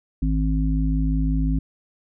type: harmonic tone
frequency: 52.8 Hz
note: G#1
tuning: 29 cents sharp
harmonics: 1 / 3 / 5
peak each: -20 / -25 / -25 dBFS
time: 0.22-1.59 s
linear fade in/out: 5 ms
effects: none